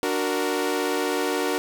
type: chord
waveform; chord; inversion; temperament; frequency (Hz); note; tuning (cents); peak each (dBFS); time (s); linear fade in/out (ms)
sawtooth; D augmented; none; equal; 293.7 / 370 / 466.2; D4 / F#4 / A#4; 0 / 0 / 0; -24 / -23 / -23; 0.03-1.58; 0
effects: none